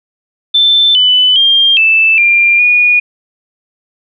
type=tone with pitch steps; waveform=sine; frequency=3540 / 2999 / 3200 / 2639 / 2389 / 2450 Hz; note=A7 / F#7 / G7 / E7 / D7 / D#7; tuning=+10 / +23 / +35 / +1 / +29 / -27 cents; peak=-5 dBFS; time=0.54-3 s; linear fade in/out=10 ms; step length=410 ms; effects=none